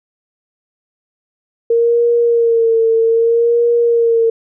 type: tone with vibrato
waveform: sine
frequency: 462.2 Hz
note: A#4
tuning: 15 cents flat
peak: -9 dBFS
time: 1.7-4.3 s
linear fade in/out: 5 ms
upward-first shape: sine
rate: 0.63 Hz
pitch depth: 39 cents each way
effects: none